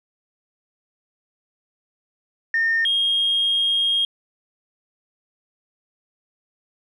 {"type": "tone pair in turn", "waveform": "sine", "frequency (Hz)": [1822, 3246], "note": ["A#6", "G#7"], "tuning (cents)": [-40, -40], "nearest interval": "minor seventh", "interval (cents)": 1000, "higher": "second", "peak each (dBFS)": -16, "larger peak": "neither", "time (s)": [[2.54, 2.85], [2.85, 4.05]], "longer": "second", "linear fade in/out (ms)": 2, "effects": ["tanh soft clip ceiling -13 dBFS"]}